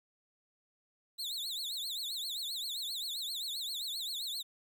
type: tone with vibrato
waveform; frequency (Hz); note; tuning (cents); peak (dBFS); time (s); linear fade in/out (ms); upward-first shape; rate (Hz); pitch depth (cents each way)
40% pulse; 3878; B7; -32; -35; 1.18-4.43; 20; triangle; 7.6; 240
effects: 12-bit